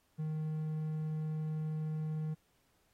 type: tone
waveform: triangle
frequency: 155.56 Hz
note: D#3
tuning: in tune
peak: -32 dBFS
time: 0.18-2.35 s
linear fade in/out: 20 ms
effects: pink hiss -74 dBFS RMS until 2.93 s + AAC 48 kbps